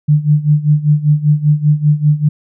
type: tone with tremolo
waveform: sine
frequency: 149.5 Hz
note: D3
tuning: 31 cents sharp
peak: -5 dBFS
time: 0.08-2.29 s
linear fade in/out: 10 ms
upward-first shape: sine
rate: 5.1 Hz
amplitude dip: 85%
effects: none